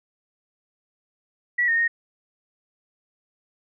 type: tone with pitch steps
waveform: sine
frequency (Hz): 1940 / 1840 / 1857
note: B6 / A#6 / A#6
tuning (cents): -31 / -23 / -7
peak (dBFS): -18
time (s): 1.58-1.88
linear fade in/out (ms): 10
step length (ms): 100
effects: none